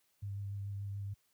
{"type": "tone with vibrato", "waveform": "sine", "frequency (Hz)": 100, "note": "G2", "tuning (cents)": 35, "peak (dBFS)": -37, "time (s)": [0.22, 1.14], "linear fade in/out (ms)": 10, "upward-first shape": "sine", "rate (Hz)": 6.9, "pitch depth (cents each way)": 17, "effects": ["white hiss -75 dBFS RMS until 1.33 s", "high-pass 60 Hz 12 dB/octave"]}